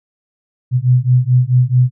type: beating tone pair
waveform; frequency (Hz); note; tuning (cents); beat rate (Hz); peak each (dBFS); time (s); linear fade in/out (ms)
sine; 123.47 / 128.07; B2 / C3; 0 / -37; 4.6; -12; 0.71-1.91; 50
effects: none